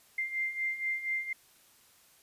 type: beating tone pair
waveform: sine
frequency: 2093 / 2097.2 Hz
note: C7 / C7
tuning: 0 / +3 cents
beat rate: 4.2 Hz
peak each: -37 / -32 dBFS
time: 0.18-1.33 s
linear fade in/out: 5 ms
effects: white hiss -62 dBFS RMS until 2.22 s + resampled to 32000 Hz